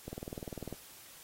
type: click train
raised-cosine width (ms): 2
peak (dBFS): -27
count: 14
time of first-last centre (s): 0.08-0.727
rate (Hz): 20.1
effects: white hiss -54 dBFS RMS until 1.23 s + AAC 48 kbps